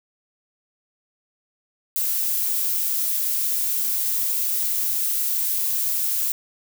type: noise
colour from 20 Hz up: violet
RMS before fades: -23 dBFS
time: 1.96-6.32 s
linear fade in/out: 0 ms
effects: none